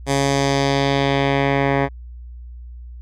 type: tone with low-pass filter sweep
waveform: 10% pulse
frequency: 138.59 Hz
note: C#3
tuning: in tune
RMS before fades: -18 dBFS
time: 0.06-1.89 s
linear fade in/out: 50 ms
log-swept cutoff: 8500 to 1700 Hz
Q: 1.5
effects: added 60 Hz sine -33 dBFS peak until 3.01 s

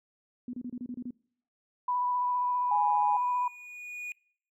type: tone bursts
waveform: sine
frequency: 246.2 Hz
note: B3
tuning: 5 cents flat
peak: -34 dBFS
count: 8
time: 0.48-1.107 s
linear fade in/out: 2 ms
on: 53 ms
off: 29 ms
type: tone with vibrato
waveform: sine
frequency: 987.8 Hz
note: B5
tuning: in tune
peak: -26 dBFS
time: 1.88-3.48 s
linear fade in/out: 5 ms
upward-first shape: square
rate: 15 Hz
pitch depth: 11 cents each way
type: tone with exponential growth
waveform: triangle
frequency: 2455 Hz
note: D#7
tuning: 24 cents flat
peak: -32 dBFS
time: 2.18-4.12 s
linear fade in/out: 1 ms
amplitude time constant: 420 ms
type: tone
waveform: sine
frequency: 830.6 Hz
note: G#5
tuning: in tune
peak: -25 dBFS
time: 2.71-3.17 s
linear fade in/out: 5 ms
effects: noise-tail reverb RT60 0.6 s tail -24 dB re dry

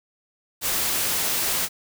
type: noise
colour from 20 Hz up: white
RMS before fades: -24 dBFS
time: 0.61-1.69 s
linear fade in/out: 50 ms
effects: none

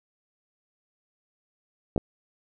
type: clicks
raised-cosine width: 2 ms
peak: -12 dBFS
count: 2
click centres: 1.962 / 1.978 s
effects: none

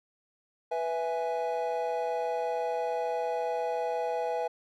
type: chord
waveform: triangle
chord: E major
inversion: second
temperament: equal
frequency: 493.9 / 659.3 / 830.6 Hz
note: B4 / E5 / G#5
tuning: 0 / 0 / 0 cents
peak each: -30 / -31 / -31 dBFS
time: 0.71-4.48 s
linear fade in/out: 10 ms
effects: tanh soft clip ceiling -17 dBFS

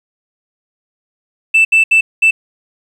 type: tone bursts at uneven times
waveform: sine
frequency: 2650 Hz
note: E7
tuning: 9 cents sharp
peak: -4 dBFS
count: 4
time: 1.54-1.65 / 1.72-1.84 / 1.91-2.01 / 2.22-2.31 s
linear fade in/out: 10 ms
effects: tanh soft clip ceiling -4 dBFS + 7-bit

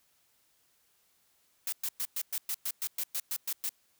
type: noise bursts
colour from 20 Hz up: blue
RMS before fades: -33 dBFS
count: 13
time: 1.67-3.692 s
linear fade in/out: 2 ms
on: 54 ms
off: 110 ms
effects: white hiss -70 dBFS RMS until 3.99 s

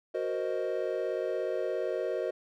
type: chord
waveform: triangle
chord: C half-diminished seventh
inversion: second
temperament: equal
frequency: 370 / 466.2 / 523.3 / 622.3 Hz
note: Gb4 / Bb4 / C5 / Eb5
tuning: 0 / 0 / 0 / 0 cents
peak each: -33 dBFS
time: 0.14-2.31 s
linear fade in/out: 10 ms
effects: none

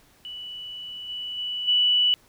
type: tone with level steps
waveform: sine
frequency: 2960 Hz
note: F#7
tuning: in tune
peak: -34 / -30 / -27 / -17 dBFS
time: 0.25-2.14 s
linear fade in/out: 0 ms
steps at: 1.08 / 1.37 / 1.67 s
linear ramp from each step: 20 ms
effects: pink hiss -58 dBFS RMS until 2.28 s

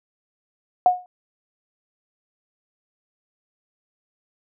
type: tone with exponential decay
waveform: sine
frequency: 725 Hz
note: F#5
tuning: 35 cents flat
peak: -8 dBFS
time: 0.86-1.06 s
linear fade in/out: 1 ms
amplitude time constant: 42 ms
effects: none

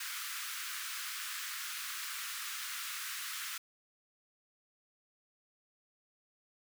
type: high-pass noise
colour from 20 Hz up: pink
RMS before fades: -41 dBFS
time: 0-3.58 s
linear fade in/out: 5 ms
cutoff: 1200 Hz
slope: 48 dB/octave
effects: none

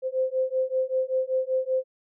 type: beating tone pair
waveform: sine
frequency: 517 / 522.2 Hz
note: C5 / C5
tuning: -21 / -3 cents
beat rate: 5.2 Hz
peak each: -26 dBFS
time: 0.02-1.84 s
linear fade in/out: 50 ms
effects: none

